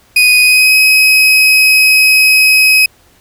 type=tone with pitch glide; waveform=35% pulse; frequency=2489 to 2538 Hz; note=D#7 to D#7; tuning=0 to +34 cents; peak=-3 dBFS; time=0.16-2.86 s; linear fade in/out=5 ms; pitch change=+34 cents; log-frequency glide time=0.41-0.76 s; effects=pink hiss -48 dBFS RMS until 3.2 s